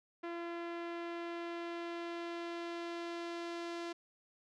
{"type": "tone with low-pass filter sweep", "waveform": "sawtooth", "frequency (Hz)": 341.1, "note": "F4", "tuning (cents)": -41, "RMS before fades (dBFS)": -42, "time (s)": [0.23, 3.93], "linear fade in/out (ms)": 10, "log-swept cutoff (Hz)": [2300, 5100], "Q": 1, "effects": []}